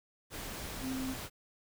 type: tone in noise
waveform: sine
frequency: 261.6 Hz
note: C4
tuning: in tune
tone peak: -35 dBFS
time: 0.81-1.16 s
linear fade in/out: 50 ms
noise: pink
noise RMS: -42 dBFS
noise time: 0.3-1.3 s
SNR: +4 dB
effects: none